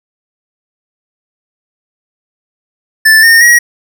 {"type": "tone with pitch steps", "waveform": "square", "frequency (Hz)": [1760, 1829.4, 1901.6], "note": ["A6", "A#6", "A#6"], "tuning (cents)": [0, -33, 34], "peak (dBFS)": -3, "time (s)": [3.05, 3.59], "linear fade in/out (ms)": 10, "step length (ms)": 180, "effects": []}